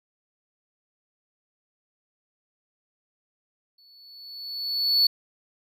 triangle tone with exponential growth, 4435 Hz, C#8, in tune, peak -14 dBFS, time 3.78-5.07 s, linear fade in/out 5 ms, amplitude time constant 280 ms, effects none

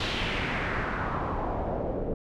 pink noise with low-pass filter sweep, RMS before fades -30 dBFS, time 0-2.14 s, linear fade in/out 5 ms, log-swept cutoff 3700 to 460 Hz, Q 2.2, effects none

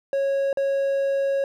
triangle tone with dropouts, 550 Hz, C#5, 14 cents flat, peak -18 dBFS, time 0.13-1.44 s, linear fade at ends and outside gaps 1 ms, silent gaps 0.529-0.572 s, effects none

